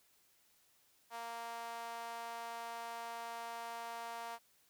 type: tone with high-pass filter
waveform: sawtooth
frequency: 232.3 Hz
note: A#3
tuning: 6 cents flat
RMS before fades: -45 dBFS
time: 1.1-4.39 s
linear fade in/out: 50 ms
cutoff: 820 Hz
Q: 3.3
effects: white hiss -71 dBFS RMS until 4.69 s